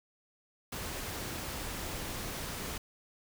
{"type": "noise", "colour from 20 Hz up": "pink", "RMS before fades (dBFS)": -39, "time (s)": [0.72, 2.78], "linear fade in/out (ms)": 5, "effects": []}